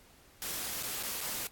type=noise with dropouts; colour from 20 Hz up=white; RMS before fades=-37 dBFS; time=0.42-1.47 s; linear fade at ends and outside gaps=0 ms; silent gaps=0.827-0.832 / 1.027-1.034 / 1.206-1.211 s; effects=pink hiss -60 dBFS RMS until 1.51 s + AAC 64 kbps